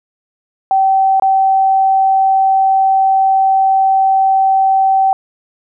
sine tone with dropouts, 771 Hz, G5, 29 cents flat, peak -8 dBFS, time 0.71-5.13 s, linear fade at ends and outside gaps 1 ms, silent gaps 1.198-1.222 s, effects none

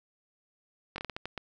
slowing click train, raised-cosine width 0.3 ms, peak -20 dBFS, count 8, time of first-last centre 0.96-1.377 s, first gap 21 ms, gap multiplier 1.34, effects none

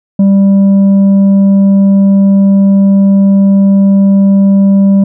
triangle tone with tanh clipping, 196.6 Hz, G3, 5 cents sharp, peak -4 dBFS, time 0.19-5.04 s, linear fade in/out 5 ms, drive 9 dB, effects none

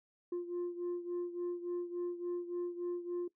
sine beating tone pair, 350.4 / 353.9 Hz, F4 / F4, +6 / +23 cents, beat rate 3.5 Hz, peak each -35 / -39 dBFS, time 0.32-3.28 s, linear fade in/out 5 ms, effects noise-tail reverb RT60 0.1 s tail -19 dB re dry + tanh soft clip ceiling -33 dBFS

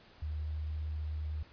sine tone with pitch glide, 76.2 to 76.69 Hz, D#2 to D#2, -36 to -24 cents, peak -34 dBFS, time 0.22-1.43 s, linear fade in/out 5 ms, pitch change +12 cents, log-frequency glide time 0.39-0.46 s, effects pink hiss -59 dBFS RMS until 1.52 s + resampled to 11025 Hz

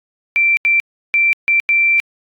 sine tone bursts at uneven times, 2349 Hz, D7, in tune, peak -10 dBFS, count 5, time 0.36-0.57 / 0.65-0.8 / 1.14-1.33 / 1.48-1.6 / 1.69-2 s, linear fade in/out 0 ms, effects AAC 64 kbps

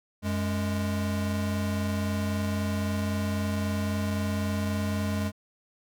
square tone pair together, 92.5 / 207.9 Hz, F#2 / G#3, 0 / +2 cents, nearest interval octave + major second, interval 1402 cents, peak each -30 / -30 dBFS, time 0.22-5.32 s, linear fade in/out 50 ms, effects none

